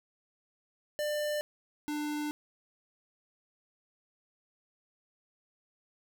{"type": "tone pair in turn", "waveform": "square", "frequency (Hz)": [596, 298], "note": ["D5", "D4"], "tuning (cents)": [25, 25], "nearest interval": "octave", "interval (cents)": 1200, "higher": "first", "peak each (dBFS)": [-31, -33], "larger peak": "first", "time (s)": [[0.99, 1.41], [1.88, 2.31]], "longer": "second", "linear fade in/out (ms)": 0, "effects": []}